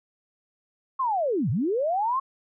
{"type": "linear two-way sweep", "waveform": "sine", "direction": "down then up", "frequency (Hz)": [1097, 99.8, 1097], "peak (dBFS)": -22, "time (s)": [0.99, 2.2], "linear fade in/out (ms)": 10, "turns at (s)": 1.5, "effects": []}